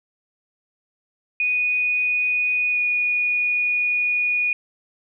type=tone with pitch glide; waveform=sine; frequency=2476 to 2457 Hz; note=D#7 to D#7; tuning=-9 to -22 cents; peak=-18 dBFS; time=1.4-4.53 s; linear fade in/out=2 ms; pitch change=-13 cents; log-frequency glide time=2.71-2.78 s; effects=none